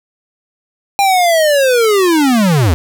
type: linear sweep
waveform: square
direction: down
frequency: 807 to 73.42 Hz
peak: -9 dBFS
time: 0.99-2.74 s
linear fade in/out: 0 ms
effects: 7-bit